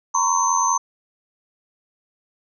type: tone cluster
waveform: sine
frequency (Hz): 929 / 1019 / 1104 / 6210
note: A#5 / C6 / C#6 / G8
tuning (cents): -6 / -46 / -7 / -17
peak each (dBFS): -22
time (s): 0.14-0.78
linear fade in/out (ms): 10
effects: none